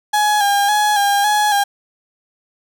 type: tone with vibrato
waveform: 35% pulse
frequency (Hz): 823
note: G#5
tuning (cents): -16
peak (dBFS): -11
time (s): 0.13-1.64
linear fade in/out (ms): 10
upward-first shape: square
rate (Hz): 1.8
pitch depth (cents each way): 36
effects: none